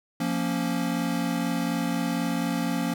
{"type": "chord", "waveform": "square", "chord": "Bb minor", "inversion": "second", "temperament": "equal", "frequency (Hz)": [174.61, 233.1, 277.2], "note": ["F3", "Bb3", "Db4"], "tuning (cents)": [0, 0, 0], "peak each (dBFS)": -30, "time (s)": [0.2, 2.94], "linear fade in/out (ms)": 5, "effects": []}